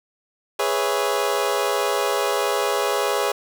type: chord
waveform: 25% pulse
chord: C# minor seventh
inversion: second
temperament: equal with one note detuned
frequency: 412.4 / 493.9 / 554.4 / 659.3 Hz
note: G#4 / B4 / C#5 / E5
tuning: -12 / 0 / 0 / 0 cents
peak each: -20 / -23 / -21 / -25 dBFS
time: 0.59-3.32 s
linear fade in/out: 5 ms
effects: none